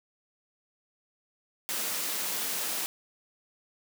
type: high-pass noise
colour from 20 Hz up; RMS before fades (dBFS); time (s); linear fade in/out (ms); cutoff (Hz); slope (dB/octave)
white; -32; 1.69-2.86; 0; 170; 24
effects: none